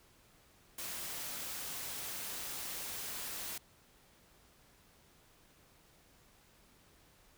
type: noise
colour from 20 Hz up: white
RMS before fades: -42 dBFS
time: 0.78-3.58 s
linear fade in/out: 5 ms
effects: pink hiss -65 dBFS RMS until 7.37 s